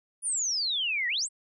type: exponential two-way sweep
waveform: sine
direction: down then up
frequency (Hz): 9956 to 1864.7 to 9190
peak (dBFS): -26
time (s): 0.22-1.29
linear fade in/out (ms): 50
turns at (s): 1.08
effects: none